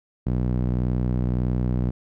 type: tone with band-pass filter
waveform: sawtooth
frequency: 61.74 Hz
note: B1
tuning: in tune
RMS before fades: -23 dBFS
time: 0.26-1.91 s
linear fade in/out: 10 ms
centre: 160 Hz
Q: 0.99
effects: none